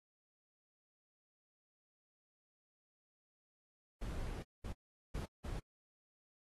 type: noise bursts at uneven times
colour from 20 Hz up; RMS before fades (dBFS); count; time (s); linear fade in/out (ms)
brown; -42; 4; 4.01-4.43 / 4.64-4.73 / 5.14-5.26 / 5.44-5.6; 10
effects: AAC 32 kbps